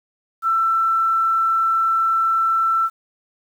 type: tone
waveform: sine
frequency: 1336 Hz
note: E6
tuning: 23 cents sharp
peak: -15 dBFS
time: 0.42-2.9 s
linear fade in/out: 50 ms
effects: 8-bit